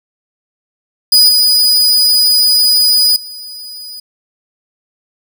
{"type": "tone with level steps", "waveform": "40% pulse", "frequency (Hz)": 4947, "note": "D#8", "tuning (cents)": -11, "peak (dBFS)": [-3, -6, -25], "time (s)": [1.12, 4], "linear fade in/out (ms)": 5, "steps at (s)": [1.29, 3.16], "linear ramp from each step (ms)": 2, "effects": []}